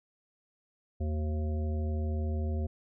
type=harmonic tone with a mistuned harmonic; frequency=76 Hz; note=D#2; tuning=40 cents flat; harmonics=1 / 3 / 5 / 7 / 9; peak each=-29 / -39 / -43 / -46 / -48 dBFS; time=1-2.67 s; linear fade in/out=10 ms; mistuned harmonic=1; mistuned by=+96 cents; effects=none